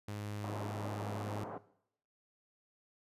sawtooth tone, 103.83 Hz, G#2, in tune, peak -36 dBFS, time 0.08-1.44 s, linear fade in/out 5 ms
white band-pass noise, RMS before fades -44 dBFS, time 0.44-1.58 s, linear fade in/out 2 ms, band 150 to 1000 Hz, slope 24 dB/octave
effects noise-tail reverb RT60 0.7 s tail -18 dB re dry + resampled to 32000 Hz

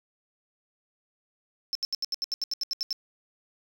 triangle tone bursts, 5320 Hz, E8, 15 cents sharp, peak -25 dBFS, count 13, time 1.73-2.928 s, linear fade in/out 0 ms, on 22 ms, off 76 ms, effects none

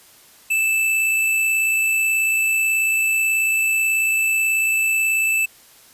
square tone with amplitude modulation, 2637 Hz, E7, in tune, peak -16 dBFS, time 0.5-5.46 s, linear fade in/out 10 ms, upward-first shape sine, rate 58.3 Hz, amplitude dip 25%, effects white hiss -49 dBFS RMS until 5.93 s + resampled to 32000 Hz

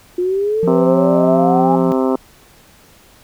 sine exponential sweep, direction up, 352.3 to 830.6 Hz, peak -14 dBFS, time 0.18-1.76 s, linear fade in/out 5 ms
triangle tone, 174.61 Hz, F3, in tune, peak -15 dBFS, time 0.63-1.92 s, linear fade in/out 0 ms
harmonic tone, 130.81 Hz, C3, in tune, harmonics 2 / 3 / 4 / 5 / 6 / 7 / 8 / 9 / 10, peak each -16 / -18 / -21 / -25 / -29 / -27 / -29 / -32 / -32 dBFS, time 0.67-2.16 s, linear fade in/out 5 ms
effects pink hiss -47 dBFS RMS until 3.23 s

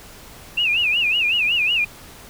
sine tone with vibrato, 2645 Hz, E7, 5 cents sharp, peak -16 dBFS, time 0.57-1.85 s, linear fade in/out 10 ms, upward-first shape sine, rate 5.4 Hz, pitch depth 170 cents each way, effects pink hiss -42 dBFS RMS until 2.29 s

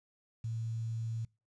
sine tone with quantisation, 113.5 Hz, A#2, 46 cents flat, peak -34 dBFS, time 0.44-1.25 s, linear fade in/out 5 ms, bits 10, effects noise-tail reverb RT60 0.3 s tail -25 dB re dry + resampled to 22050 Hz

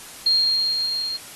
sine tone with level ramp, 4226 Hz, C8, 16 cents sharp, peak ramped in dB -14 to -25 dBFS, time 0.26-1.17 s, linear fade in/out 5 ms, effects white hiss -40 dBFS RMS until 1.35 s + AAC 32 kbps

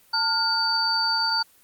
sine tone cluster, 897 / 1419 / 4589 Hz, A5 / F6 / D8, +33 / +27 / -41 cents, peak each -27 / -27 / -22 dBFS, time 0.13-1.43 s, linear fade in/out 10 ms, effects white hiss -57 dBFS RMS until 1.63 s + Opus 32 kbps

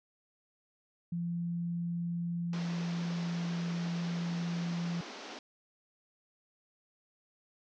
sine tone, 171.5 Hz, F3, 31 cents flat, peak -32 dBFS, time 1.12-5.01 s, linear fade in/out 5 ms
pink band-pass noise, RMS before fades -46 dBFS, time 2.53-5.39 s, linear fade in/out 2 ms, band 220 to 6100 Hz, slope 48 dB/octave
effects none

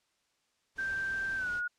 pink noise, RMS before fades -49 dBFS, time 0.75-1.62 s, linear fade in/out 50 ms
sine tone with pitch glide, 1568 to 1446.2 Hz, G6 to F#6, 0 to -40 cents, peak -31 dBFS, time 0.78-1.68 s, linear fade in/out 10 ms, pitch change -140 cents, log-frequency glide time 1.36-1.5 s
effects white hiss -75 dBFS RMS until 1.78 s + low-pass 7000 Hz 12 dB/octave

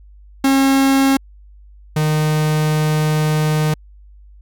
45% pulse tone pair in turn, 270.8 / 153.75 Hz, C#4 / D#3, -40 / -20 cents, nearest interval minor seventh, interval 980 cents, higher first, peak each -11 / -14 dBFS, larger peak first, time 0.44-1.17 / 1.96-3.74 s, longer second, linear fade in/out 5 ms, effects added 50 Hz sine -40 dBFS peak until 4.41 s

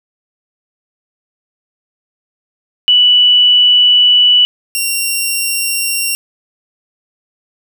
sine / 10% pulse tone pair in turn, 2960 / 2755 Hz, F#7 / F7, 0 / -24 cents, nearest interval minor second, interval 124 cents, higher first, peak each -5 dBFS, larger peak neither, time 2.88-4.45 / 4.75-6.15 s, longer first, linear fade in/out 0 ms, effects none

